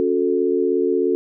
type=chord; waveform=sine; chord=F# minor; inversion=second; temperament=equal with one note detuned; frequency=277.2 / 363.4 / 440 Hz; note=C#4 / F#4 / A4; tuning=0 / -31 / 0 cents; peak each=-23 / -19 / -20 dBFS; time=0-1.15 s; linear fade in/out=0 ms; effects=none